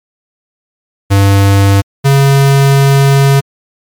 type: tone pair in turn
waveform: square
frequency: 99 / 138.11 Hz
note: G2 / C#3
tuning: +18 / -6 cents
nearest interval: tritone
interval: 576 cents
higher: second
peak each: -5 dBFS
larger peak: neither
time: 1.1-1.82 / 2.04-3.41 s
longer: second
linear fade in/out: 20 ms
effects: MP3 96 kbps